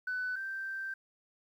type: tone pair in turn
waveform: sine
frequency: 1500 / 1565 Hz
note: F#6 / G6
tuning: +23 / -3 cents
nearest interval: minor second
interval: 74 cents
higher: second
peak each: -31 / -35 dBFS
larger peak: first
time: 0.07-0.36 / 0.36-0.94 s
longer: second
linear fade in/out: 5 ms
effects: tanh soft clip ceiling -29 dBFS + 11-bit